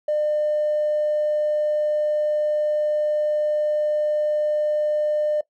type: tone with tanh clipping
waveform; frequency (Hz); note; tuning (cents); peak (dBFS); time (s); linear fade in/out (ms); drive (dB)
triangle; 602; D5; +43; -18; 0.08-5.41; 5; 1
effects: noise-tail reverb RT60 0.1 s tail -19 dB re dry